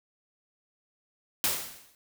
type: noise with exponential decay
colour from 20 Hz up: white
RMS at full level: -24 dBFS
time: 1.44-1.95 s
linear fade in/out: 1 ms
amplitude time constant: 110 ms
effects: none